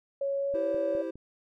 sine tone with pitch glide, 554.4 to 565.1 Hz, C#5 to C#5, 0 to +33 cents, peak -27 dBFS, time 0.21-1.02 s, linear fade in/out 5 ms, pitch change +33 cents, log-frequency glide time 0.37-0.76 s
triangle chord, C major, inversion first, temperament equal, 329.6 / 392 / 523.3 Hz, E4 / G4 / C5, 0 / 0 / 0 cents, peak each -33 / -37 / -34 dBFS, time 0.54-1.11 s, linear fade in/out 10 ms
click train, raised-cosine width 3 ms, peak -35 dBFS, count 4, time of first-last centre 0.54-1.156 s, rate 4.87 Hz
effects none

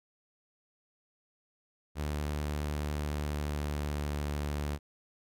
sawtooth tone with pitch glide, 74.2 to 73.22 Hz, D2 to D2, +18 to -5 cents, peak -28 dBFS, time 1.95-4.79 s, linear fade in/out 50 ms, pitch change -23 cents, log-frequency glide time 3.03-4.33 s, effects none

